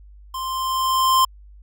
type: tone with level ramp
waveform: square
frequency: 1046.5 Hz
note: C6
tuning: in tune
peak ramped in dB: -27 to -13 dBFS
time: 0.34-1.25 s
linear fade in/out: 5 ms
effects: added 50 Hz sine -42 dBFS peak until 1.62 s